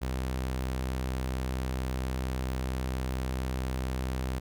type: tone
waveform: sawtooth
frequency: 64.4 Hz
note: C2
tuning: 27 cents flat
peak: -26 dBFS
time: 0.01-4.4 s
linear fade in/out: 20 ms
effects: none